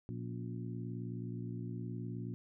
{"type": "harmonic tone with a mistuned harmonic", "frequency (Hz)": 59.2, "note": "A#1", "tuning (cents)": 27, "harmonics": [2, 3, 4, 5, 6], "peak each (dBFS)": [-41, -45, -47, -49, -51], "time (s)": [0.09, 2.34], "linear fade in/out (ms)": 0, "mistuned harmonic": 5, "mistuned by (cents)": -63, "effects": []}